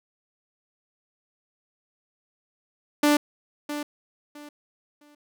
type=tone with echo; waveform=sawtooth; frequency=294.4 Hz; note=D4; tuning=4 cents sharp; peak=-13 dBFS; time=3.03-3.17 s; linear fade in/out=5 ms; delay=660 ms; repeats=3; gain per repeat=-12 dB; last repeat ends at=5.15 s; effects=none